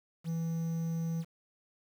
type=tone with quantisation; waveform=triangle; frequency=164.81 Hz; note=E3; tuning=in tune; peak=-29 dBFS; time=0.24-1.25 s; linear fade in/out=50 ms; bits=9; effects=none